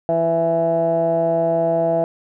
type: tone with low-pass filter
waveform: 15% pulse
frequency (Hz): 165.8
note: E3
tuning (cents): +10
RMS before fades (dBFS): -18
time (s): 0.09-2.04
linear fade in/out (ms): 0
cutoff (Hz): 710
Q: 9.9
effects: none